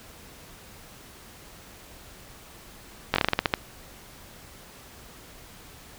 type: slowing click train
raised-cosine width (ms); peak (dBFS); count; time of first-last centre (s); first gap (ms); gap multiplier
0.3; -4; 10; 3.14-3.538; 20; 1.19
effects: pink hiss -48 dBFS RMS until 5.98 s